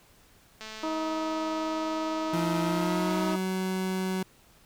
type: click train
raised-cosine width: 0.2 ms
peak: -24 dBFS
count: 596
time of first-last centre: 0.61-3.339 s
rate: 218 Hz
type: harmonic tone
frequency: 317 Hz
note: D#4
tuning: 32 cents sharp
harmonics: 1 / 2 / 3 / 4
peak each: -31 / -34 / -36 / -37 dBFS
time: 0.83-3.36 s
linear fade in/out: 5 ms
type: tone with pitch glide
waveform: 30% pulse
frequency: 170.9 to 187.45 Hz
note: F3 to F#3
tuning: -37 to +23 cents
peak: -25 dBFS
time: 2.33-4.23 s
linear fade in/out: 5 ms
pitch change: +160 cents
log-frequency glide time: 2.62-3.27 s
effects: pink hiss -59 dBFS RMS until 4.65 s